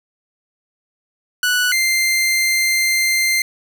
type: tone pair in turn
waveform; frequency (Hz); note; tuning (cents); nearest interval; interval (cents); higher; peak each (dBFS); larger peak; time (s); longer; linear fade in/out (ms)
sawtooth; 1478 / 2090; F#6 / C7; -2 / -2; tritone; 600; second; -11; neither; 1.43-1.72 / 1.72-3.42; second; 2
effects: none